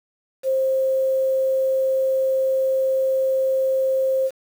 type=tone with quantisation; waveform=sine; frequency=529 Hz; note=C5; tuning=19 cents sharp; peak=-17 dBFS; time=0.43-4.31 s; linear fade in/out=50 ms; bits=7; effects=none